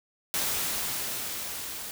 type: noise with level ramp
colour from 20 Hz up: white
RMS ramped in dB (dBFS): -28 to -38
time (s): 0.34-1.91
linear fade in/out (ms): 0
effects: none